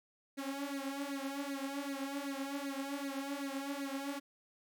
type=tone with flanger; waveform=sawtooth; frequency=277.2 Hz; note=C#4; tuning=in tune; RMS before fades=-40 dBFS; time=0.37-4.2 s; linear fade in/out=20 ms; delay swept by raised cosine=0.45 to 4.95 ms; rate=2.6 Hz; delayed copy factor=+0.9; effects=none